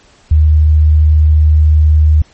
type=tone; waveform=sine; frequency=76.8 Hz; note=D#2; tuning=22 cents flat; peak=-4 dBFS; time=0.31-2.22 s; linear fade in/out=5 ms; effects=pink hiss -46 dBFS RMS until 2.33 s + MP3 32 kbps